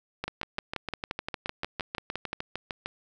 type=two click trains; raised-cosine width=0.3 ms; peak=-15 / -16 dBFS; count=13 / 18; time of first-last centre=0.24-2.331 / 0.28-2.86 s; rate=5.74 / 6.59 Hz; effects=none